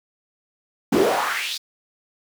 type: noise with high-pass filter sweep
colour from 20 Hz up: brown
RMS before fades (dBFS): -21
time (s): 0.92-1.58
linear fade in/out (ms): 10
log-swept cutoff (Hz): 260 to 4700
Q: 3.3
effects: none